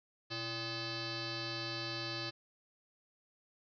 sine tone with frequency modulation, 2169 Hz, C#7, 38 cents flat, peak -37 dBFS, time 0.3-2.31 s, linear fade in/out 20 ms, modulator 458 Hz, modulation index 5.9, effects none

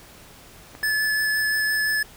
clicks, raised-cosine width 0.5 ms, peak -25 / -22 dBFS, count 2, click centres 0.751 / 0.83 s
square tone with vibrato, 1728 Hz, A6, 32 cents flat, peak -21 dBFS, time 0.83-2.03 s, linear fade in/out 5 ms, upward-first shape sine, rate 5.8 Hz, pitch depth 9 cents each way
effects pink hiss -47 dBFS RMS until 2.16 s

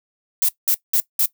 violet noise bursts, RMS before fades -17 dBFS, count 4, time 0.42-1.258 s, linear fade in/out 2 ms, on 67 ms, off 190 ms, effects noise-tail reverb RT60 0.1 s tail -18 dB re dry

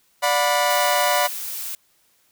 sawtooth chord, B minor, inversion first, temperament equal with one note detuned, 587.3 / 724.8 / 987.8 Hz, D5 / F#5 / B5, 0 / -36 / 0 cents, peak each -18 dBFS, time 0.22-1.28 s, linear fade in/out 20 ms
blue noise, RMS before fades -30 dBFS, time 0.7-1.75 s, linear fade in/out 2 ms
effects white hiss -62 dBFS RMS until 2.31 s

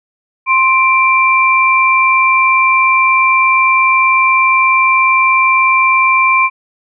sine tone pair together, 1048.6 / 2354 Hz, C6 / D7, +3 / +3 cents, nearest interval octave + major second, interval 1400 cents, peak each -10 dBFS, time 0.46-6.5 s, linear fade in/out 50 ms, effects none

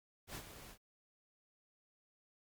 pink noise with ADSR envelope, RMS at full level -45 dBFS, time 0.27-0.78 s, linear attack 80 ms, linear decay 75 ms, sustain -9 dB, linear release 73 ms, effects Opus 48 kbps

